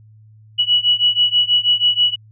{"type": "beating tone pair", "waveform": "sine", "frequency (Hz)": [2932, 2938.2], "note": ["F#7", "F#7"], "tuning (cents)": [-16, -13], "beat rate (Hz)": 6.2, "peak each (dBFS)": [-16, -15], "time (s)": [0.58, 2.16], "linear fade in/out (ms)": 20, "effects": ["added 108 Hz sine -43 dBFS peak until 2.31 s"]}